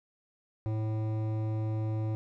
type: tone with hard clipping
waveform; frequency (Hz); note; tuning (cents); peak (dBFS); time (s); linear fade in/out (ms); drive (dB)
triangle; 109.2; A2; -13; -31; 0.66-2.15; 0; 17
effects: none